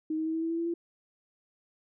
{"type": "tone with pitch steps", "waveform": "sine", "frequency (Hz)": [313.3, 316.9, 320.6, 324.3, 328.1, 331.9, 335.8, 339.7], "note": ["D#4", "D#4", "E4", "E4", "E4", "E4", "E4", "F4"], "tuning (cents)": [12, 32, -48, -28, -8, 12, 32, -48], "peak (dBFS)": -28, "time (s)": [0.1, 0.74], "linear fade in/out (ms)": 5, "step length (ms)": 80, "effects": []}